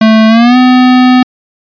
square tone with pitch glide, 220 to 252.7 Hz, A3 to B3, 0 to +40 cents, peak -3 dBFS, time 0.01-1.23 s, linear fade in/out 5 ms, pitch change +240 cents, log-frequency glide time 0.28-0.57 s, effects resampled to 11025 Hz

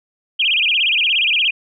sine tone with vibrato, 2800 Hz, F7, 4 cents sharp, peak -13 dBFS, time 0.39-1.51 s, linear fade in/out 10 ms, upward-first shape sine, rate 17 Hz, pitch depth 280 cents each way, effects none

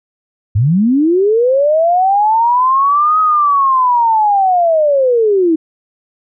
sine linear two-way sweep, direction up then down, 92.5 to 1270 to 309.7 Hz, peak -8 dBFS, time 0.55-5.56 s, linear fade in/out 10 ms, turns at 3.2 s, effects none

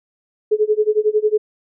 sine tone with tremolo, 426.3 Hz, G#4, 45 cents sharp, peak -10 dBFS, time 0.51-1.38 s, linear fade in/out 10 ms, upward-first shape sine, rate 11 Hz, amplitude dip 95%, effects none

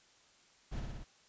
brown noise with echo, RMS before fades -39 dBFS, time 0.71-0.81 s, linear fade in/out 20 ms, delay 59 ms, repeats 4, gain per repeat -2 dB, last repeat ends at 1.046 s, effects white hiss -65 dBFS RMS until 1.28 s + resampled to 16000 Hz

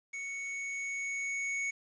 square tone with level ramp, 2221 Hz, C#7, 3 cents sharp, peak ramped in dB -38 to -32 dBFS, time 0.13-1.71 s, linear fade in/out 10 ms, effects resampled to 16000 Hz + 10-bit

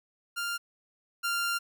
sawtooth tone pair in turn, 1396.9 / 1391.3 Hz, F6 / F6, 0 / -7 cents, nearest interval unison, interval 7 cents, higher first, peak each -27 / -24 dBFS, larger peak second, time 0.36-0.58 / 1.23-1.59 s, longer second, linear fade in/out 20 ms, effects none

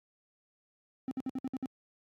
triangle tone bursts, 261.6 Hz, C4, in tune, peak -30 dBFS, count 7, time 1.08-1.658 s, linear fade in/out 0 ms, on 32 ms, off 59 ms, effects high-pass 100 Hz 12 dB/octave + AAC 64 kbps

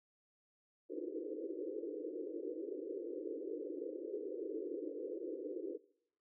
pink band-pass noise, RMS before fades -43 dBFS, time 0.89-5.78 s, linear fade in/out 20 ms, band 300 to 510 Hz, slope 96 dB/octave, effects noise-tail reverb RT60 0.7 s tail -22 dB re dry

